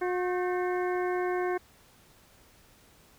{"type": "harmonic tone with a mistuned harmonic", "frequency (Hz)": 360.9, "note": "F#4", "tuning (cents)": -43, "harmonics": [1, 2, 3, 4, 5, 6], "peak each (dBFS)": [-28, -34, -38, -40, -42, -44], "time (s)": [0.01, 1.58], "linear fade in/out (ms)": 10, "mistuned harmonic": 4, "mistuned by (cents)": 110, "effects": ["pink hiss -59 dBFS RMS until 3.18 s"]}